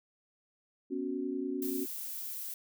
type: chord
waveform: sine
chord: B suspended second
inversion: none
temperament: equal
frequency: 246.9 / 277.2 / 370 Hz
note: B3 / C#4 / F#4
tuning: 0 / 0 / 0 cents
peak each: -39 / -35 / -37 dBFS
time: 0.9-1.86 s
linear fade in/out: 20 ms
type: noise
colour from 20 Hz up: violet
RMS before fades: -40 dBFS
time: 1.62-2.54 s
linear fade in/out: 2 ms
effects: none